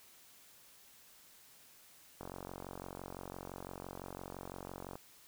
click train, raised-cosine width 1 ms, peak -30 dBFS, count 127, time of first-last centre 2.21-4.955 s, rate 45.9 Hz, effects white hiss -61 dBFS RMS until 5.27 s

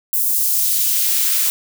blue noise with high-pass filter sweep, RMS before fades -17 dBFS, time 0.13-1.5 s, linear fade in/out 0 ms, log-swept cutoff 10000 to 960 Hz, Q 0.76, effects none

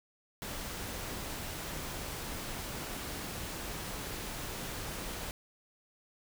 pink noise, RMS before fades -40 dBFS, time 0.42-5.31 s, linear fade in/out 0 ms, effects none

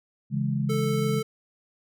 sine chord, C# minor, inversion none, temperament equal, 138.59 / 164.81 / 207.7 Hz, C#3 / E3 / G#3, 0 / 0 / 0 cents, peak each -26 / -31 / -28 dBFS, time 0.3-1.23 s, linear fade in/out 50 ms
square tone, 440 Hz, A4, in tune, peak -28 dBFS, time 0.69-1.23 s, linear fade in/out 10 ms
effects none

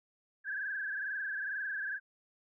sine tone with frequency modulation, 1624 Hz, G#6, 39 cents flat, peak -34 dBFS, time 0.44-2 s, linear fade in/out 50 ms, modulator 22.2 Hz, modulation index 3.9, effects none

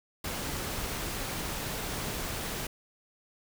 pink noise, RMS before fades -35 dBFS, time 0.24-2.67 s, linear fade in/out 5 ms, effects none

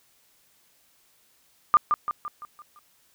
sine tone with echo, 1200 Hz, D6, 37 cents sharp, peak -12 dBFS, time 1.74-1.77 s, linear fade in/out 0 ms, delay 170 ms, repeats 6, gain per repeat -6 dB, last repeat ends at 2.79 s, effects white hiss -63 dBFS RMS until 3.14 s

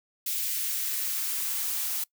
blue noise with high-pass filter sweep, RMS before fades -30 dBFS, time 0.26-2.04 s, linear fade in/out 5 ms, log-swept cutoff 2400 to 610 Hz, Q 1, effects noise-tail reverb RT60 0.1 s tail -23 dB re dry

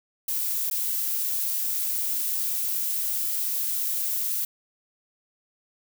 violet noise with dropouts, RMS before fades -27 dBFS, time 0.28-4.45 s, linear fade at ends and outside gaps 5 ms, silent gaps 0.7-0.711 s, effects none

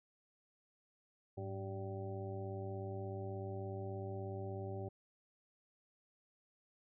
harmonic tone with a mistuned harmonic, 96.6 Hz, G2, 25 cents flat, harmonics 1 / 2 / 3 / 4 / 6 / 7 / 8, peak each -43 / -52 / -54 / -46 / -50 / -61 / -52 dBFS, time 1.37-4.89 s, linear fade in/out 10 ms, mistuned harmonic 1, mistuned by +110 cents, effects none

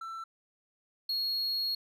triangle tone pair in turn, 1336 / 4306 Hz, E6 / C8, +23 / +49 cents, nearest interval octave + minor sixth, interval 2026 cents, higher second, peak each -36 / -28 dBFS, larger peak second, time 0.01-0.24 / 1.09-1.75 s, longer second, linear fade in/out 5 ms, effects none

